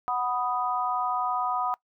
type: chord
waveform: sine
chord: B major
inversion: second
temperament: equal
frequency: 740 / 987.8 / 1244.5 Hz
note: F#5 / B5 / D#6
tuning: 0 / 0 / 0 cents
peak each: -29 / -30 / -29 dBFS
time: 0.08-1.74 s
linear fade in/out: 0 ms
effects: noise-tail reverb RT60 0.1 s tail -22 dB re dry